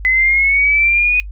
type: linear sweep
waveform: sine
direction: up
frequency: 2022 to 2489 Hz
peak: -10 dBFS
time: 0.05-1.2 s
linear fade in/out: 0 ms
effects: noise-tail reverb RT60 0.1 s tail -22 dB re dry + added 50 Hz sine -26 dBFS peak until 1.31 s